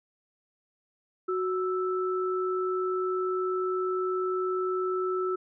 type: tone pair together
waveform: sine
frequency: 370 / 1318.5 Hz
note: F#4 / E6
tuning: 0 / 0 cents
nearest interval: octave + minor seventh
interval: 2200 cents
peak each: -27 / -32 dBFS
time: 1.28-5.36 s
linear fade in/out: 10 ms
effects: none